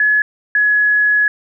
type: tone pair in turn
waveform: sine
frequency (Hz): 1700 / 1688.3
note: G#6 / G#6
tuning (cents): +40 / +28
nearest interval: unison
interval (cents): 12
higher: first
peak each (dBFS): -10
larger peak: neither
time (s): 0-0.22 / 0.55-1.28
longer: second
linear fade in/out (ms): 2
effects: none